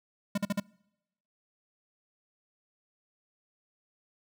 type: tone bursts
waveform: square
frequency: 202.7 Hz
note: G#3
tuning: 42 cents flat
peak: -27 dBFS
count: 4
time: 0.35-0.6 s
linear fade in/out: 5 ms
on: 28 ms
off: 46 ms
effects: noise-tail reverb RT60 0.9 s tail -26 dB re dry